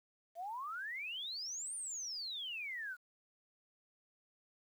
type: exponential two-way sweep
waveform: sine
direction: up then down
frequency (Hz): 651 to 9300 to 1408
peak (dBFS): -40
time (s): 0.35-2.97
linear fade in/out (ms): 50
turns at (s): 1.75
effects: 11-bit